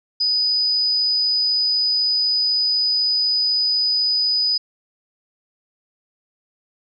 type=tone; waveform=sine; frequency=4978 Hz; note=D#8; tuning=in tune; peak=-16 dBFS; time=0.2-4.58 s; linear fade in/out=10 ms; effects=none